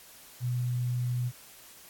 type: tone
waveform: sine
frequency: 123.47 Hz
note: B2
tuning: in tune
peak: -27 dBFS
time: 0.4-1.32 s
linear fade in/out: 50 ms
effects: white hiss -52 dBFS RMS until 1.89 s + AAC 64 kbps